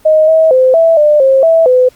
sine tone with pitch steps, 624 / 641 / 516 / 658 / 598 / 534 / 655 / 506 Hz, D#5 / E5 / C5 / E5 / D5 / C5 / E5 / B4, +5 / -49 / -24 / -3 / +31 / +35 / -11 / +42 cents, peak -4 dBFS, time 0.05-1.89 s, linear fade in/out 10 ms, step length 230 ms, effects pink hiss -46 dBFS RMS until 1.95 s + Opus 24 kbps

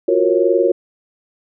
sine chord, Gb major seventh, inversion third, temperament equal with one note detuned, 349.2 / 370 / 466.2 / 548.6 Hz, F4 / Gb4 / Bb4 / Db5, 0 / 0 / 0 / -18 cents, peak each -17 dBFS, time 0.08-0.72 s, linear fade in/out 5 ms, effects none

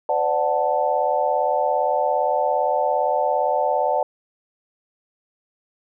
sine chord, D dominant seventh, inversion third, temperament equal with one note detuned, 509.8 / 587.3 / 740 / 880 Hz, C5 / D5 / F#5 / A5, -45 / 0 / 0 / 0 cents, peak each -25 / -22 / -23 / -23 dBFS, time 0.09-4.03 s, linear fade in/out 2 ms, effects none

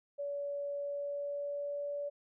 sine tone with pitch glide, 570 to 575.3 Hz, C#5 to D5, +48 to -36 cents, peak -35 dBFS, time 0.18-2.1 s, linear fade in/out 20 ms, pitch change +16 cents, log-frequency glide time 0.76-1.91 s, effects none

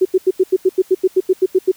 sine tone bursts, 374.1 Hz, F#4, 19 cents sharp, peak -8 dBFS, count 14, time 0.01-1.717 s, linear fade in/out 10 ms, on 43 ms, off 85 ms, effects white hiss -47 dBFS RMS until 1.76 s

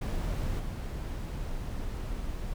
brown noise with level steps, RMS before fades -31 / -35 dBFS, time 0.01-2.54 s, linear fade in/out 10 ms, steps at 0.59 s, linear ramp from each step 10 ms, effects none

